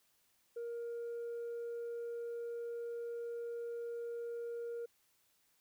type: tone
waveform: sine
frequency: 469.9 Hz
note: A#4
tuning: 14 cents sharp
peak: -37 dBFS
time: 0.56-4.86 s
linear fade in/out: 10 ms
effects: tanh soft clip ceiling -38 dBFS + white hiss -74 dBFS RMS until 5.6 s